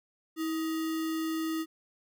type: tone with sample-and-hold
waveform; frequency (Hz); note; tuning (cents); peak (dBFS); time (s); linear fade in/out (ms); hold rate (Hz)
sine; 321.6; E4; -43; -29; 0.36-1.66; 50; 1575
effects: none